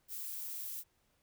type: noise with amplitude modulation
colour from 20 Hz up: violet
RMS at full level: -41 dBFS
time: 0.08-0.84 s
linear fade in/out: 50 ms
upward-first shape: sine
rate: 163 Hz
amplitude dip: 25%
effects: pink hiss -75 dBFS RMS until 1.22 s